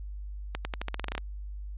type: accelerating click train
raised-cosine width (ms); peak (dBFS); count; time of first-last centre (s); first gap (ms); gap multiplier
0.3; -16; 12; 0.55-1.179; 100; 0.88
effects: added 50 Hz sine -36 dBFS peak until 1.77 s + resampled to 8000 Hz